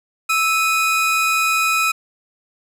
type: tone pair together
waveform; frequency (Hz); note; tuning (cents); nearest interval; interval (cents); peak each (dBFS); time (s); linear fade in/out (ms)
45% pulse; 1313 / 2485; E6 / D#7; -7 / -3; major seventh; 1104; -18; 0.29-1.92; 10
effects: resampled to 32000 Hz + 8-bit